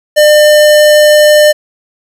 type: tone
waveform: square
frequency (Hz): 601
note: D5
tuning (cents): +40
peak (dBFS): -3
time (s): 0.16-1.53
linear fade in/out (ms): 20
effects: resampled to 32000 Hz + 7-bit